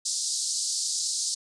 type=band-pass noise; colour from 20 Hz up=pink; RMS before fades=-29 dBFS; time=0.05-1.35 s; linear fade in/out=10 ms; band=4300 to 9200 Hz; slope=48 dB/octave; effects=resampled to 24000 Hz